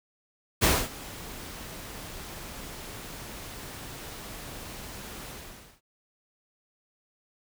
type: noise with ADSR envelope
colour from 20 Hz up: pink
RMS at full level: -20 dBFS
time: 0.61-5.81 s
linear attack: 28 ms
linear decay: 240 ms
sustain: -21 dB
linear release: 520 ms
effects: none